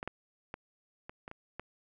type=clicks; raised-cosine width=0.5 ms; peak=-23 / -21 / -24 / -28 / -28 / -29 / -24 dBFS; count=7; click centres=0.029 / 0.076 / 0.541 / 1.095 / 1.279 / 1.314 / 1.596 s; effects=none